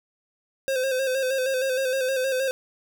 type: tone with vibrato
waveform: square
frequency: 524 Hz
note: C5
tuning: 2 cents sharp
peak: -23 dBFS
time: 0.68-2.51 s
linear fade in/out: 0 ms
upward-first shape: square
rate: 6.4 Hz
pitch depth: 42 cents each way
effects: none